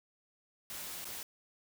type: noise with dropouts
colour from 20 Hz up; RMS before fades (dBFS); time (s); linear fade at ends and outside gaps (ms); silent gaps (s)
white; -43; 0.7-1.23; 1; 1.045-1.053
effects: none